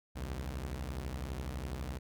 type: beating tone pair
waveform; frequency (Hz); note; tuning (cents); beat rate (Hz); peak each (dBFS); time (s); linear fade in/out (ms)
sawtooth; 62.9 / 74.9; B1 / D2; +32 / +35; 12; -35 / -38; 0.15-1.99; 20
effects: none